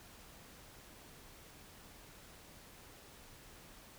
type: silence
effects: pink hiss -57 dBFS RMS until 3.98 s